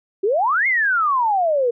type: exponential two-way sweep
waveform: sine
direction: up then down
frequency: 367.9 to 2178 to 461.7 Hz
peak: -15 dBFS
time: 0.23-1.71 s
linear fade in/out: 10 ms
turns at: 0.67 s
effects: none